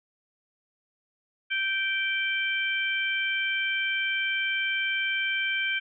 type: harmonic tone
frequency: 780 Hz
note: G5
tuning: 9 cents flat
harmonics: 2 / 3 / 4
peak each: -29 / -28 / -32 dBFS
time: 1.5-5.8 s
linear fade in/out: 20 ms
effects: none